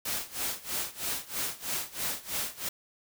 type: noise with tremolo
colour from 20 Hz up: white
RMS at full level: -31 dBFS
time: 0.05-2.69 s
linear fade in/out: 5 ms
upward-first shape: sine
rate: 3.1 Hz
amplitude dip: 90%
effects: none